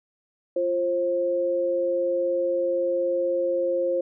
sine tone pair together, 347.5 / 531.4 Hz, F4 / C5, -9 / +27 cents, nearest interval perfect fifth, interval 736 cents, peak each -28 / -22 dBFS, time 0.56-4.01 s, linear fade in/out 5 ms, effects none

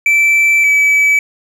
triangle tone pair in turn, 2327 / 2294 Hz, D7 / D7, -17 / -41 cents, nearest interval unison, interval 24 cents, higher first, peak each -6 dBFS, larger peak neither, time 0.06-0.64 / 0.64-1.19 s, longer first, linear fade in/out 2 ms, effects none

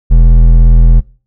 triangle tone with hard clipping, 41.4 Hz, E1, 8 cents sharp, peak -3 dBFS, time 0.1-1.01 s, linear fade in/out 20 ms, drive 12 dB, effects noise-tail reverb RT60 0.4 s tail -23 dB re dry

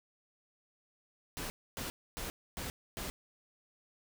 pink noise bursts, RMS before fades -40 dBFS, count 5, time 1.37-3.1 s, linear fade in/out 0 ms, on 130 ms, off 270 ms, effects none

